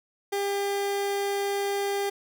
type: tone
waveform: 30% pulse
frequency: 400.4 Hz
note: G4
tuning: 37 cents sharp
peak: -23 dBFS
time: 0.32-2.1 s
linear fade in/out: 10 ms
effects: none